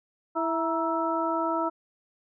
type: harmonic tone with a mistuned harmonic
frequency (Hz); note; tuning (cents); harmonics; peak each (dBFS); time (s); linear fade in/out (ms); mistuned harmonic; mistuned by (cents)
329.3; E4; -2; 1 / 2 / 3 / 4; -30 / -30 / -30 / -30; 0.35-1.7; 20; 3; -71
effects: none